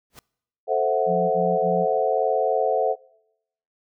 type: noise with exponential growth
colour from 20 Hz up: pink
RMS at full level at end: -38 dBFS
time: 0.1-0.19 s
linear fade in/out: 1 ms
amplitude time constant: 18 ms
type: chord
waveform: sine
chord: F# half-diminished seventh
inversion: first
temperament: equal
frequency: 440 / 523.3 / 659.3 / 740 Hz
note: A4 / C5 / E5 / F#5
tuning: 0 / 0 / 0 / 0 cents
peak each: -24 dBFS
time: 0.67-2.96 s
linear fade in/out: 50 ms
type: tone bursts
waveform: sine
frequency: 176.9 Hz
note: F3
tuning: 23 cents sharp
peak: -25 dBFS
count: 3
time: 1.06-1.866 s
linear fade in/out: 50 ms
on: 250 ms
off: 28 ms
effects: noise-tail reverb RT60 0.8 s tail -24 dB re dry